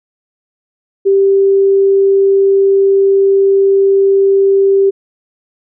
sine tone, 392 Hz, G4, in tune, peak -6 dBFS, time 1.05-4.91 s, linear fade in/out 20 ms, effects none

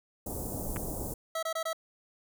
pink band-stop noise, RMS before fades -36 dBFS, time 0.26-1.14 s, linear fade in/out 5 ms, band 760 to 8000 Hz, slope 24 dB/octave
clicks, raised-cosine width 0.5 ms, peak -22 / -22 dBFS, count 2, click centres 0.762 / 0.768 s
25% pulse tone bursts, 650 Hz, E5, 24 cents flat, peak -27 dBFS, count 4, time 1.35-1.731 s, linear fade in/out 5 ms, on 78 ms, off 23 ms
effects none

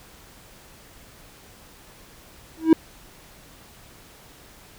triangle tone with exponential growth, 322.2 Hz, E4, 39 cents flat, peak -4 dBFS, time 2.57-2.73 s, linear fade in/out 2 ms, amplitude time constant 33 ms, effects pink hiss -49 dBFS RMS until 4.78 s

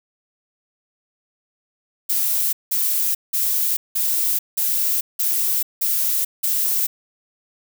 violet noise bursts, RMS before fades -20 dBFS, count 8, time 2.09-6.87 s, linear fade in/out 10 ms, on 440 ms, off 180 ms, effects none

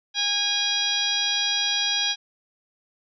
harmonic tone with a mistuned harmonic, 819 Hz, G#5, 24 cents flat, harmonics 1 / 2 / 3 / 4 / 5 / 6 / 7, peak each -36 / -32 / -32 / -25 / -27 / -30 / -32 dBFS, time 0.14-2.16 s, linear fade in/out 50 ms, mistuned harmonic 5, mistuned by -75 cents, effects none

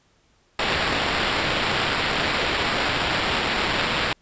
white noise with sample-and-hold, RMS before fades -23 dBFS, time 0.59-4.13 s, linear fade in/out 2 ms, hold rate 6300 Hz, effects pink hiss -62 dBFS RMS until 4.21 s + resampled to 16000 Hz

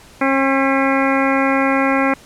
harmonic tone with a mistuned harmonic, 270 Hz, C#4, 45 cents flat, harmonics 1 / 2 / 3 / 4 / 5 / 6 / 7 / 8 / 9, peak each -17 / -20 / -22 / -23 / -24 / -25 / -25 / -26 / -27 dBFS, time 0.21-2.14 s, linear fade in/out 5 ms, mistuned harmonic 7, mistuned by +76 cents, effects pink hiss -44 dBFS RMS until 2.25 s + low-pass 11000 Hz 12 dB/octave

